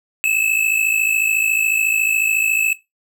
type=tone pair together; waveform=square; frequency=2583 / 2637 Hz; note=E7 / E7; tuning=-36 / 0 cents; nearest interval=unison; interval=36 cents; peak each=-19 dBFS; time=0.24-2.73 s; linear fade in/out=0 ms; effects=noise-tail reverb RT60 0.2 s tail -17 dB re dry